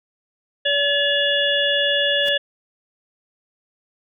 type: harmonic tone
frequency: 571 Hz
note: D5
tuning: 49 cents flat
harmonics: 1 / 3 / 5 / 6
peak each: -22 / -22 / -22 / -22 dBFS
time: 0.65-2.38 s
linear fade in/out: 10 ms
type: noise with exponential growth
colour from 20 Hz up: pink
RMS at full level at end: -29 dBFS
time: 2.2-2.29 s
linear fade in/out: 5 ms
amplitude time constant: 18 ms
effects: none